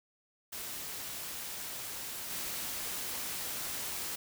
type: noise with level steps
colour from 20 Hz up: white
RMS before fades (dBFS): -41 / -38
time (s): 0.52-4.16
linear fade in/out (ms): 10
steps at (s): 2.3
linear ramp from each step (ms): 10
effects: none